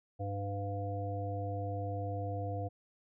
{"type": "harmonic tone", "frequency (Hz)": 100, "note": "G2", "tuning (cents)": 35, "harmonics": [1, 3, 5, 7], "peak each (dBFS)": [-36, -45, -42, -41], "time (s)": [0.19, 2.69], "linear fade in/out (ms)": 20, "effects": []}